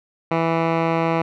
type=tone with low-pass filter; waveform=10% pulse; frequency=164.81 Hz; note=E3; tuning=in tune; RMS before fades=-20 dBFS; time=0.31-1.22 s; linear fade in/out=5 ms; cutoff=1900 Hz; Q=1.3; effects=none